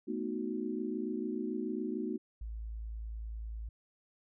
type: chord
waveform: sine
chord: B dominant seventh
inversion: third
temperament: equal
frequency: 220 / 246.9 / 311.1 / 370 Hz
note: A3 / B3 / D#4 / F#4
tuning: 0 / 0 / 0 / 0 cents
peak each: -39 dBFS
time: 0.07-2.18 s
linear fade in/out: 20 ms
type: tone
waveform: sine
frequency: 55 Hz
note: A1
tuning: in tune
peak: -38 dBFS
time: 2.41-3.69 s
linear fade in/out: 5 ms
effects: none